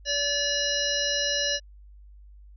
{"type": "harmonic tone", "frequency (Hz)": 576, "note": "D5", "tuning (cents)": -34, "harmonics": [1, 3, 5, 7, 9, 10], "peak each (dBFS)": [-31, -31, -31, -31, -31, -31], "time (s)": [0.05, 1.6], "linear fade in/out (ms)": 50, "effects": ["added 50 Hz sine -46 dBFS peak until 2.56 s"]}